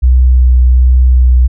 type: tone with vibrato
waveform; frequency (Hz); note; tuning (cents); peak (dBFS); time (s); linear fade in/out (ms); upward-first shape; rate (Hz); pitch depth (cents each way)
sine; 62.7; B1; +27; -3; 0.02-1.48; 20; triangle; 1.3; 16
effects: none